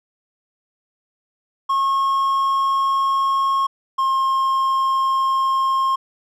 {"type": "tone pair in turn", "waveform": "triangle", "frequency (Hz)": [1086, 1068], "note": ["C#6", "C6"], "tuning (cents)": [-36, 35], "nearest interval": "unison", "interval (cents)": 29, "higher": "first", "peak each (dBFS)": -14, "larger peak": "neither", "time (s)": [[1.69, 3.67], [3.98, 5.96]], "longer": "neither", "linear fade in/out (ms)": 10, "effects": []}